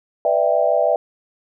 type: chord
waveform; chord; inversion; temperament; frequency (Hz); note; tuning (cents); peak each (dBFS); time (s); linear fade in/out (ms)
sine; E minor seventh; second; just; 494.4 / 593.3 / 659.3 / 791.1; B4 / D5 / E5 / G5; +2 / +18 / 0 / +16; -22 / -18 / -18 / -23; 0.25-0.96; 2
effects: none